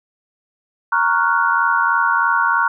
sine chord, Gb major seventh, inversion first, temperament equal, 932.3 / 1108.7 / 1396.9 / 1480 Hz, Bb5 / Db6 / F6 / Gb6, 0 / 0 / 0 / 0 cents, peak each -19 dBFS, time 0.92-2.68 s, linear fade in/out 5 ms, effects none

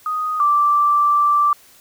sine tone pair in turn, 1244.5 / 1171.3 Hz, D#6 / D6, 0 / -5 cents, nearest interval minor second, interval 105 cents, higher first, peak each -19 / -12 dBFS, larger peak second, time 0.06-0.4 / 0.4-1.53 s, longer second, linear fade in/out 2 ms, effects white hiss -49 dBFS RMS until 1.8 s

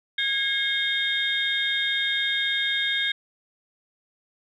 sine tone cluster, 1640 / 2154 / 3229 / 3668 Hz, G#6 / C7 / G#7 / A#7, -22 / +50 / -49 / -29 cents, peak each -27 / -28 / -29 / -26 dBFS, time 0.18-3.12 s, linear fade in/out 5 ms, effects tanh soft clip ceiling -12 dBFS

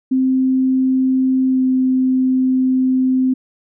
sine tone with pitch glide, 260.8 to 258.7 Hz, C4 to C4, -5 to -19 cents, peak -12 dBFS, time 0.11-3.34 s, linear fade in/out 10 ms, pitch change -14 cents, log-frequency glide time 1.49-1.61 s, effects none

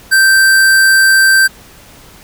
square tone, 1563 Hz, G6, 6 cents flat, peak -6 dBFS, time 0.11-1.48 s, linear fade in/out 20 ms, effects pink hiss -39 dBFS RMS until 2.23 s

